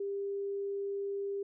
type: tone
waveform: sine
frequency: 398.5 Hz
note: G4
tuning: 28 cents sharp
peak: -33 dBFS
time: 0-1.43 s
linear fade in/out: 5 ms
effects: none